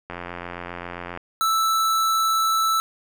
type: click train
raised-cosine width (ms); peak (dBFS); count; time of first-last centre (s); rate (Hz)
0.5; -17; 95; 0.1-1.174; 87.5
type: tone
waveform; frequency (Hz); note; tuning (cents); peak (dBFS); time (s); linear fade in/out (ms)
square; 1318.5; E6; 0; -19; 1.41-2.8; 0
effects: none